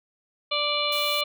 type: harmonic tone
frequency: 587.3 Hz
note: D5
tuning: in tune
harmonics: 1 / 2 / 4 / 5 / 6 / 7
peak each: -30 / -30 / -30 / -30 / -30 / -30 dBFS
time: 0.51-1.24 s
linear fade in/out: 10 ms
type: noise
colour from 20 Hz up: blue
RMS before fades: -36 dBFS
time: 0.92-1.21 s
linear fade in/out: 2 ms
effects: none